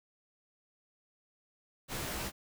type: noise with comb filter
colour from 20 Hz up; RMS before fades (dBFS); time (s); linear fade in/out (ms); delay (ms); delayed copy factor
pink; -38; 1.88-2.32; 50; 15; +0.7
effects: none